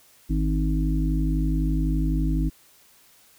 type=harmonic tone; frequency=51.91 Hz; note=G#1; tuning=in tune; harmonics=1 / 3 / 5 / 6; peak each=-22 / -27 / -29 / -30 dBFS; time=0.29-2.5 s; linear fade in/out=20 ms; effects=white hiss -56 dBFS RMS until 3.38 s